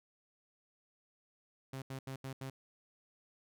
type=tone bursts; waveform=sawtooth; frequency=133.4 Hz; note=C3; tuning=34 cents sharp; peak=-37 dBFS; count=5; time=1.73-2.5 s; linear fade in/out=5 ms; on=90 ms; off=80 ms; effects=none